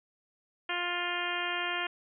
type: harmonic tone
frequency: 351.6 Hz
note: F4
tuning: 12 cents sharp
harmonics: 1 / 2 / 3 / 4 / 5 / 6 / 7 / 8 / 9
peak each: -41 / -39 / -39 / -38 / -37 / -40 / -39 / -39 / -41 dBFS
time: 0.69-1.87 s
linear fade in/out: 5 ms
effects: none